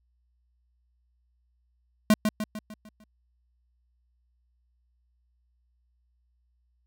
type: tone with echo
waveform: square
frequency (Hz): 214.2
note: A3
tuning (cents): -46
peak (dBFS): -16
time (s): 2.1-2.14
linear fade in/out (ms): 2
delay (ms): 150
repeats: 6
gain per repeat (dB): -6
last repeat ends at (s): 3.04
effects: added 60 Hz sine -67 dBFS peak until 6.86 s